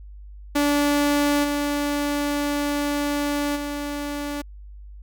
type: tone with level steps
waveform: sawtooth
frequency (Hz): 289.5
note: D4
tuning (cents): -25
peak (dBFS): -14 / -18 / -23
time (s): 0.55-4.42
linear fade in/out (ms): 10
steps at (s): 1.43 / 3.55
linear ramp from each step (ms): 20
effects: added 50 Hz sine -38 dBFS peak until 5.02 s